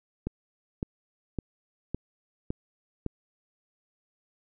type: click train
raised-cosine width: 3 ms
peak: -17 dBFS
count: 6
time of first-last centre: 0.27-3.063 s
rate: 1.79 Hz
effects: none